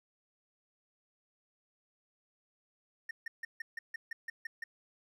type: tone bursts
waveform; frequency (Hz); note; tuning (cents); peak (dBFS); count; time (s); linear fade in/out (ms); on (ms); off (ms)
triangle; 1829; A#6; -33; -35; 10; 3.09-4.64; 5; 20; 150
effects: none